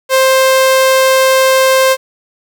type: tone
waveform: sawtooth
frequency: 526 Hz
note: C5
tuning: 9 cents sharp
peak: -3 dBFS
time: 0.09-1.97 s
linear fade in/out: 50 ms
effects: 7-bit